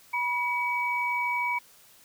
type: tone pair together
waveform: sine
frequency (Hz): 972 / 2273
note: B5 / C#7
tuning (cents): -28 / +43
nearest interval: octave + minor third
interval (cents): 1471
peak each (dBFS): -28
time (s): 0.13-1.59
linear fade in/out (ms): 10
effects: white hiss -56 dBFS RMS until 2.04 s